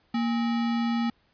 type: tone with sample-and-hold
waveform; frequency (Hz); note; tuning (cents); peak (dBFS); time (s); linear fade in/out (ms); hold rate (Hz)
sine; 233.1; A#3; 0; -23; 0.14-1.1; 5; 1050
effects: pink hiss -66 dBFS RMS until 1.33 s + resampled to 11025 Hz